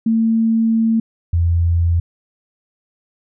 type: tone pair in turn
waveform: sine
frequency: 225.3 / 84.95 Hz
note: A3 / F2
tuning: +41 / -47 cents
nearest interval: octave + perfect fourth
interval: 1688 cents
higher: first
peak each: -12 dBFS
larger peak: neither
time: 0.06-1 / 1.33-2 s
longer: first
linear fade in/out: 5 ms
effects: none